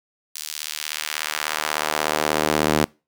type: tone with high-pass filter sweep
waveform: sawtooth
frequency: 76.5 Hz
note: D#2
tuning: 29 cents flat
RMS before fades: -24 dBFS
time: 0.35-2.85 s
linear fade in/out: 5 ms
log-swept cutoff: 5200 to 230 Hz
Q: 0.81
effects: noise-tail reverb RT60 0.3 s tail -25 dB re dry